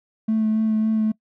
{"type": "tone with vibrato", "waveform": "triangle", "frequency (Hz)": 218.7, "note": "A3", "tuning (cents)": -10, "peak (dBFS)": -14, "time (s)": [0.28, 1.12], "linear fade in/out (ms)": 10, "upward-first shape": "sine", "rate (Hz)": 3.6, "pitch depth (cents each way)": 14, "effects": ["noise-tail reverb RT60 0.1 s tail -24 dB re dry", "tanh soft clip ceiling -14 dBFS"]}